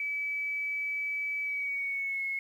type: tone with pitch glide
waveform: sine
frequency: 2294 to 2179 Hz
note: D7 to C#7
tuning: -41 to -30 cents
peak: -30 dBFS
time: 0-2.39 s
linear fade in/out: 2 ms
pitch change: -89 cents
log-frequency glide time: 1.43-2.23 s
effects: 10-bit